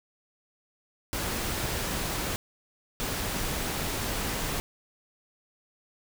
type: noise bursts at uneven times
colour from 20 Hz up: pink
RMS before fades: -31 dBFS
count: 2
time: 1.13-2.36 / 3-4.6 s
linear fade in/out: 0 ms
effects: none